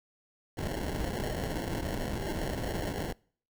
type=noise with sample-and-hold; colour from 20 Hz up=pink; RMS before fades=-34 dBFS; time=0.57-3.13 s; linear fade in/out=5 ms; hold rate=1225 Hz; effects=noise-tail reverb RT60 0.5 s tail -25 dB re dry